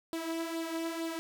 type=tone with flanger; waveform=sawtooth; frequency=328.8 Hz; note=E4; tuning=4 cents flat; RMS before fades=-36 dBFS; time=0.13-1.19 s; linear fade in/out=0 ms; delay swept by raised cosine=0.23 to 3.43 ms; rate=2.2 Hz; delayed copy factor=+0.55; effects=none